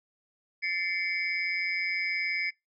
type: tone cluster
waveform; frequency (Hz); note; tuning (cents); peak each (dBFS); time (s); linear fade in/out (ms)
sine; 1765 / 2091 / 2270 / 5040; A6 / C7 / C#7 / D#8; +5 / -2 / +41 / +21; -39 / -31 / -31 / -40; 0.62-2.51; 20
effects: noise-tail reverb RT60 0.2 s tail -24 dB re dry